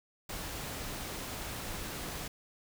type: noise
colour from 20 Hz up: pink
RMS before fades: -40 dBFS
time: 0.29-2.28 s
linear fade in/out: 5 ms
effects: none